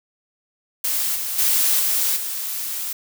blue noise with level steps, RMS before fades -22 / -26 / -18 / -20 / -27 dBFS, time 0.84-2.93 s, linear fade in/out 5 ms, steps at 1.15 / 1.38 / 1.79 / 2.16 s, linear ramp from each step 10 ms, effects none

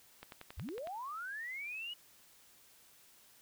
click train, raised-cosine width 0.3 ms, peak -31 dBFS, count 8, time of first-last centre 0.23-0.872 s, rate 10.9 Hz
sine linear sweep, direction up, 43.3 to 2942 Hz, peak -40 dBFS, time 0.57-1.94 s, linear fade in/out 10 ms
effects white hiss -63 dBFS RMS until 3.41 s

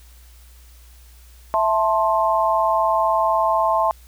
sine chord, A minor, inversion second, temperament just, 660 / 880 / 1056 Hz, E5 / A5 / C6, +2 / 0 / +16 cents, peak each -20 dBFS, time 1.54-3.91 s, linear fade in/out 0 ms, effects added 60 Hz sine -44 dBFS peak until 4.07 s + white hiss -53 dBFS RMS until 4.07 s

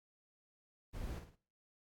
brown noise with echo, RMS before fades -43 dBFS, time 0.93-1.2 s, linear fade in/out 20 ms, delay 54 ms, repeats 3, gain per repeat -7 dB, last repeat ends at 1.362 s, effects noise-tail reverb RT60 0.4 s tail -18 dB re dry + AAC 64 kbps

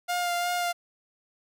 sawtooth tone with vibrato, 704 Hz, F5, 14 cents sharp, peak -22 dBFS, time 0.08-0.73 s, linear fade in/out 20 ms, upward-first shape sine, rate 2.8 Hz, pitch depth 17 cents each way, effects none

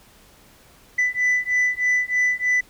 sine beating tone pair, 1990 / 1993.2 Hz, B6 / B6, +13 / +15 cents, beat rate 3.2 Hz, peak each -19 dBFS, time 0.98-2.61 s, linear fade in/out 10 ms, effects tanh soft clip ceiling -15 dBFS + pink hiss -52 dBFS RMS until 2.69 s

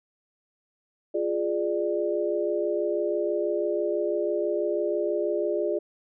sine chord, D diminished, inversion first, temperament equal with one note detuned, 349.2 / 415.3 / 594.8 Hz, F4 / Ab4 / D5, 0 / 0 / +22 cents, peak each -28 dBFS, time 1.14-5.79 s, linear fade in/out 10 ms, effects none

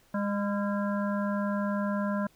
harmonic tone with a mistuned harmonic, 203.1 Hz, G#3, 38 cents flat, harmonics 1 / 3 / 5 / 7 / 8, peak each -28 / -34 / -37 / -40 / -41 dBFS, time 0.14-2.27 s, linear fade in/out 5 ms, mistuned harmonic 7, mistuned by -59 cents, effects pink hiss -63 dBFS RMS until 2.35 s

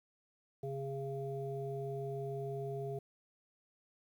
harmonic tone, 136.8 Hz, C#3, 23 cents flat, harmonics 1 / 3 / 5, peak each -41 / -40 / -46 dBFS, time 0.63-2.99 s, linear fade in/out 5 ms, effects 11-bit

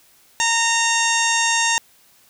harmonic tone with a mistuned harmonic, 921 Hz, A#5, 21 cents flat, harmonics 1 / 2 / 3 / 4 / 5 / 6 / 7 / 8 / 9 / 10, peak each -22 / -22 / -24 / -26 / -34 / -26 / -24 / -26 / -37 / -35 dBFS, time 0.4-1.78 s, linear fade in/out 0 ms, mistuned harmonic 6, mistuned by +19 cents, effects white hiss -54 dBFS RMS until 2.29 s

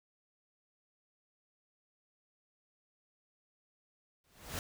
pink noise with exponential growth, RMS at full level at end -36 dBFS, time 4.24-4.59 s, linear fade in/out 1 ms, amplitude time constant 76 ms, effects none

